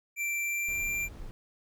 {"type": "tone with pitch glide", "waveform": "square", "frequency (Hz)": [2349, 2368], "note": ["D7", "D7"], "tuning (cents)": [0, 14], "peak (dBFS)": -30, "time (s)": [0.16, 1.09], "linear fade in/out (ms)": 50, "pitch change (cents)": 14, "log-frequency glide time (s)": [0.4, 0.88]}
{"type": "noise", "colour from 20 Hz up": "brown", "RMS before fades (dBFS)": -43, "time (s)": [0.68, 1.31], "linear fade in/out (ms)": 0}
{"effects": []}